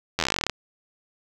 slowing click train, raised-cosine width 0.2 ms, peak -5 dBFS, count 17, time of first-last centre 0.19-0.497 s, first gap 11 ms, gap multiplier 1.07, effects none

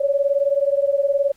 sine beating tone pair, 554.4 / 573.4 Hz, C#5 / D5, 0 / -42 cents, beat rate 19 Hz, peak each -18 / -20 dBFS, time 0-1.32 s, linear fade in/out 10 ms, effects pink hiss -58 dBFS RMS until 1.36 s + AAC 64 kbps

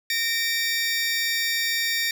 20% pulse tone pair together, 1842 / 2321 Hz, A#6 / D7, -21 / -21 cents, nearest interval major third, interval 400 cents, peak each -19 / -22 dBFS, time 0.1-2.11 s, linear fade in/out 2 ms, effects none

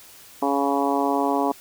harmonic tone, 140.1 Hz, C#3, 19 cents sharp, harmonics 2 / 3 / 4 / 5 / 6 / 7 / 8, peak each -24 / -27 / -30 / -26 / -27 / -27 / -32 dBFS, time 0.42-1.52 s, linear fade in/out 5 ms, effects white hiss -47 dBFS RMS until 1.6 s

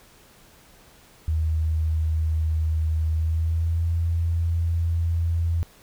sine tone with pitch glide, 79.3 to 83.82 Hz, D#2 to E2, +33 to +29 cents, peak -20 dBFS, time 1.28-5.63 s, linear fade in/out 0 ms, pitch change +96 cents, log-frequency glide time 3.1-3.87 s, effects pink hiss -53 dBFS RMS until 5.82 s

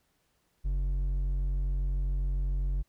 sine tone with hard clipping, 46.31 Hz, F#1, 2 cents sharp, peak -28 dBFS, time 0.64-2.83 s, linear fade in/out 20 ms, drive 5 dB, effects pink hiss -73 dBFS RMS until 2.88 s

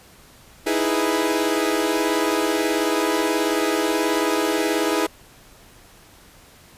sawtooth chord, E major seventh, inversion third, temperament equal, 311.1 / 329.6 / 415.3 / 493.9 Hz, D#4 / E4 / G#4 / B4, 0 / 0 / 0 / 0 cents, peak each -21 / -20 / -20 / -23 dBFS, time 0.66-5.07 s, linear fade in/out 10 ms, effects pink hiss -49 dBFS RMS until 6.77 s + resampled to 32000 Hz

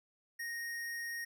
square tone, 1864 Hz, A#6, 1 cent flat, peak -39 dBFS, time 0.39-1.25 s, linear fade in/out 10 ms, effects 13-bit

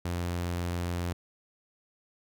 sawtooth tone, 87.31 Hz, F2, in tune, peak -26 dBFS, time 0.05-1.13 s, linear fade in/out 5 ms, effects none

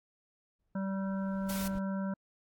brown noise with exponential growth, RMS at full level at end -42 dBFS, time 0.59-1.79 s, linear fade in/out 5 ms, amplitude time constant 260 ms
harmonic tone, 193.5 Hz, G3, 22 cents flat, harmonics 1 / 3 / 5 / 7 / 8, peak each -32 / -42 / -46 / -49 / -50 dBFS, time 0.75-2.14 s, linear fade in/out 5 ms
white noise, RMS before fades -41 dBFS, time 1.49-1.68 s, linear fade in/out 5 ms
effects AAC 64 kbps

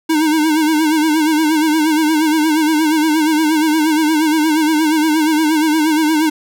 square tone with vibrato, 311.1 Hz, D#4, in tune, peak -12 dBFS, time 0.09-6.3 s, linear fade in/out 10 ms, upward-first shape sine, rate 8.5 Hz, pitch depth 69 cents each way, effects none

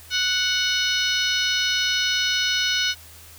harmonic tone with a mistuned harmonic, 740 Hz, F#5, in tune, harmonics 2 / 3 / 4 / 5 / 6 / 7 / 8, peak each -26 / -29 / -25 / -27 / -28 / -31 / -31 dBFS, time 0.1-2.95 s, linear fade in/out 50 ms, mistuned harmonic 6, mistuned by -77 cents, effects added 81 Hz sine -48 dBFS peak until 3.38 s + white hiss -46 dBFS RMS until 3.38 s

